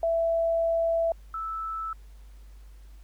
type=tone pair in turn; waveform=sine; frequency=664 / 1314.6 Hz; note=E5 / E6; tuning=+12 / -5 cents; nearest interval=octave; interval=1183 cents; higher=second; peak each=-22 / -30 dBFS; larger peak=first; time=0.03-1.12 / 1.34-1.93 s; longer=first; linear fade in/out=2 ms; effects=added 50 Hz sine -45 dBFS peak until 3.03 s + pink hiss -63 dBFS RMS until 3.03 s